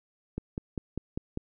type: click train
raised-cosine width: 3 ms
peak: -19 dBFS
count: 6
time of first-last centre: 0.38-1.374 s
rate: 5.03 Hz
effects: none